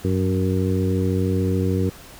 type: harmonic tone with a mistuned harmonic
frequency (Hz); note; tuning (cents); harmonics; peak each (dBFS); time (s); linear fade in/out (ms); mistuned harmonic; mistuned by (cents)
93.6; F#2; +20; 1 / 2 / 3 / 4 / 5; -21 / -24 / -26 / -27 / -28; 0.04-1.9; 10; 1; +33
effects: pink hiss -43 dBFS RMS until 2.19 s